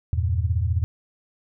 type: chord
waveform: sine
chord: E diminished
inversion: none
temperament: equal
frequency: 82.41 / 98 / 116.54 Hz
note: E2 / G2 / Bb2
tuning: 0 / 0 / 0 cents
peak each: -22 / -25 / -27 dBFS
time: 0.13-0.84 s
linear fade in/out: 0 ms
effects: none